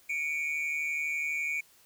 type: tone pair together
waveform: triangle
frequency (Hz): 2248 / 2400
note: C#7 / D7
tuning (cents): +24 / +37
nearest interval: minor second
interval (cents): 113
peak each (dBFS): -30 / -30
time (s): 0.09-1.61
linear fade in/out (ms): 10
effects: tanh soft clip ceiling -22 dBFS + white hiss -61 dBFS RMS until 1.85 s